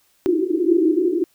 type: band-pass noise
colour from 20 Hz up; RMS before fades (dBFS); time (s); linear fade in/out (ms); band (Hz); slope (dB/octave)
pink; -18; 0.26-1.24; 0; 320 to 370; 96
effects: white hiss -61 dBFS RMS until 1.34 s